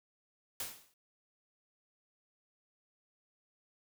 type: noise with exponential decay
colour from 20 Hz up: white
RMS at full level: -36 dBFS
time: 0.6-0.94 s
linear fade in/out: 2 ms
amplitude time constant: 73 ms
effects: none